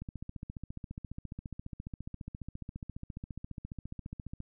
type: click train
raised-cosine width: 5 ms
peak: -28 dBFS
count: 65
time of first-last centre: 0.02-4.404 s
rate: 14.6 Hz
effects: none